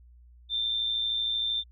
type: tone with amplitude modulation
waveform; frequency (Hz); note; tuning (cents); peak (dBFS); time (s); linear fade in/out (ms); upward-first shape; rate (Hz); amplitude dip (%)
sine; 3575; A7; +27; -24; 0.49-1.64; 50; sine; 113; 45
effects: added 60 Hz sine -51 dBFS peak until 1.71 s